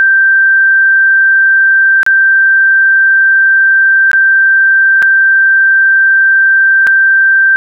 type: tone with dropouts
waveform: sine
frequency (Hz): 1568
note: G6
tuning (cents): 0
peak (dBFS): -4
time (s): 0-7.56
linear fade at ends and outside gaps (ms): 0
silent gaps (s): 2.031-2.064 / 4.115-4.132 / 5.022-5.026 / 6.868-6.872
effects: none